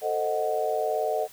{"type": "chord", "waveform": "sine", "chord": "A diminished seventh", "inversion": "none", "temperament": "equal with one note detuned", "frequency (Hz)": [443.6, 523.3, 622.3, 740], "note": ["A4", "C5", "Eb5", "Gb5"], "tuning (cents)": [14, 0, 0, 0], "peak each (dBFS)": [-29, -33, -28, -29], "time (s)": [0.01, 1.28], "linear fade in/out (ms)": 50, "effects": ["white hiss -50 dBFS RMS until 1.32 s"]}